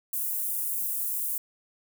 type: high-pass noise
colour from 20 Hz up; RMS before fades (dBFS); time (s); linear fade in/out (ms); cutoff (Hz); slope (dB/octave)
white; -30; 0.13-1.38; 2; 9800; 24
effects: none